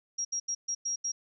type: tone bursts at uneven times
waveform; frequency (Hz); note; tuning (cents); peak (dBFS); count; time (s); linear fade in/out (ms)
sine; 5640; F8; +16; -29; 6; 0.18-0.25 / 0.32-0.4 / 0.48-0.55 / 0.68-0.75 / 0.85-0.96 / 1.04-1.12; 10
effects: none